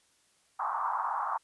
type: band-pass noise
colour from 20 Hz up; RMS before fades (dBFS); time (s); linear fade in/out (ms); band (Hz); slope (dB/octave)
white; -32; 0.59-1.38; 10; 810 to 1200; 48
effects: white hiss -68 dBFS RMS until 1.43 s + resampled to 24000 Hz